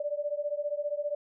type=beating tone pair; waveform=sine; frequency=580 / 595 Hz; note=D5 / D5; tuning=-22 / +22 cents; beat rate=15 Hz; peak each=-32 / -33 dBFS; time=0-1.15 s; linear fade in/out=5 ms; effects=none